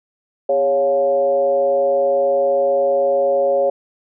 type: tone with frequency modulation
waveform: sine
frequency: 554.4 Hz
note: C#5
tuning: in tune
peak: -13 dBFS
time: 0.49-3.7 s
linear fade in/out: 5 ms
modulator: 151 Hz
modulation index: 0.71
effects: none